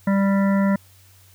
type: harmonic tone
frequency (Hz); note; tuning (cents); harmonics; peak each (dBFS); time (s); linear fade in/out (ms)
196.8; G3; +7; 1 / 3 / 5 / 7 / 9 / 10; -16 / -26 / -30 / -33 / -35 / -36; 0.07-0.76; 5
effects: added 94 Hz sine -51 dBFS peak until 1.34 s + white hiss -54 dBFS RMS until 1.34 s